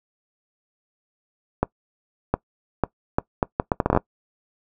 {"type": "accelerating click train", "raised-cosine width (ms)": 1, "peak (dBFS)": -4, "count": 14, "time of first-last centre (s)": [1.63, 3.974], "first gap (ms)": 710, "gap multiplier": 0.7, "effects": ["noise-tail reverb RT60 0.1 s tail -22 dB re dry"]}